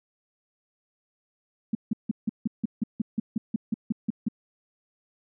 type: tone bursts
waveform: sine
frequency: 220.2 Hz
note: A3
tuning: 2 cents sharp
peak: -21 dBFS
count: 15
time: 1.73-4.285 s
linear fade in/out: 5 ms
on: 21 ms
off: 160 ms
effects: none